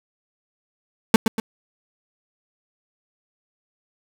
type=tone with echo; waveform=35% pulse; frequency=222.1 Hz; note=A3; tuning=16 cents sharp; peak=-6 dBFS; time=1.14-1.16 s; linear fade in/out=2 ms; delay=120 ms; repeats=2; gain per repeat=-7 dB; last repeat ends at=1.4 s; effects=none